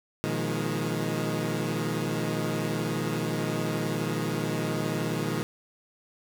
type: chord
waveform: 20% pulse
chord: F half-diminished seventh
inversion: second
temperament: equal with one note detuned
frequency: 120.3 / 155.56 / 174.61 / 207.7 Hz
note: Cb3 / Eb3 / F3 / Ab3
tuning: -45 / 0 / 0 / 0 cents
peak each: -28 / -26 / -30 / -29 dBFS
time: 0.24-5.43 s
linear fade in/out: 0 ms
effects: none